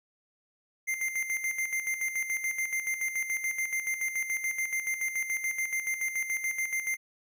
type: tone with tremolo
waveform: square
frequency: 2093 Hz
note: C7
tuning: in tune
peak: -28 dBFS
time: 0.87-6.97 s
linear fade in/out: 20 ms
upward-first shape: square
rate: 7 Hz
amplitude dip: 60%
effects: none